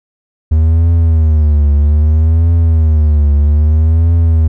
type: tone with vibrato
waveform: triangle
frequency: 77.78 Hz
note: D#2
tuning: in tune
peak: -4 dBFS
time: 0.51-4.48 s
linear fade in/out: 10 ms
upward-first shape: triangle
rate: 0.62 Hz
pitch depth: 140 cents each way
effects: none